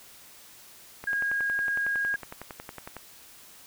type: click train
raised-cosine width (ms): 0.5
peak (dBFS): -23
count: 22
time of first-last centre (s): 1.04-2.967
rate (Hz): 10.9
type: tone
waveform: sine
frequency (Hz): 1633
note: G#6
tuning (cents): -30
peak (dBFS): -25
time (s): 1.07-2.16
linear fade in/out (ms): 5
effects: white hiss -51 dBFS RMS until 3.66 s